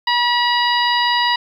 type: harmonic tone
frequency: 965 Hz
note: B5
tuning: 40 cents flat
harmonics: 1 / 2 / 3 / 4 / 5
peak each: -17 / -20 / -22 / -23 / -24 dBFS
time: 0.07-1.36 s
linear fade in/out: 5 ms
effects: 8-bit